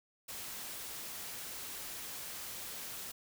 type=noise; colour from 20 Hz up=white; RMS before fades=-44 dBFS; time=0.28-3.12 s; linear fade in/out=10 ms; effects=none